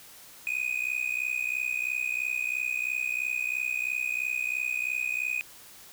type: tone with amplitude modulation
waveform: triangle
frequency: 2489 Hz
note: D#7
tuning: in tune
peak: -22 dBFS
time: 0.47-5.41 s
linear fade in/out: 0 ms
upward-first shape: sine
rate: 63 Hz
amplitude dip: 90%
effects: white hiss -50 dBFS RMS until 5.92 s